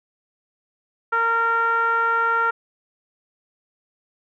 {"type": "tone with low-pass filter", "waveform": "10% pulse", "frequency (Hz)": 460.4, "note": "A#4", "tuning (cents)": -22, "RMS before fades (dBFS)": -20, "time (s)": [1.12, 2.51], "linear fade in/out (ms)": 10, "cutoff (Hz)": 1300, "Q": 5.5, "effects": []}